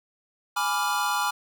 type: chord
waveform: square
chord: G# diminished seventh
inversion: none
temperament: equal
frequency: 830.6 / 987.8 / 1174.7 / 1396.9 Hz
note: G#5 / B5 / D6 / F6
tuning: 0 / 0 / 0 / 0 cents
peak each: -30 dBFS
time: 0.56-1.31 s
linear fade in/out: 10 ms
effects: none